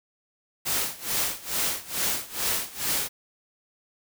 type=noise with tremolo; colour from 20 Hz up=white; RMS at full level=-25 dBFS; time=0.65-3.09 s; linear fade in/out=20 ms; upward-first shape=sine; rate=2.3 Hz; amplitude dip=90%; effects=none